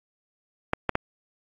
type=clicks; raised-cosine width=0.5 ms; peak=-7 dBFS; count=3; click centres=0.734 / 0.893 / 0.954 s; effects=AAC 64 kbps